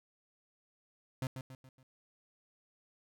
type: tone with echo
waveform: 35% pulse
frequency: 130.81 Hz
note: C3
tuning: in tune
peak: -32 dBFS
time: 1.22-1.27 s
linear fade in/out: 2 ms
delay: 140 ms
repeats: 4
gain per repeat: -7 dB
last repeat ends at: 1.83 s
effects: none